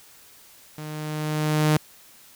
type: tone with level ramp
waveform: sawtooth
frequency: 153 Hz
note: D#3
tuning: 29 cents flat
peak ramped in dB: -30 to -12 dBFS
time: 0.78-1.77 s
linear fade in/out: 2 ms
effects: white hiss -51 dBFS RMS until 2.35 s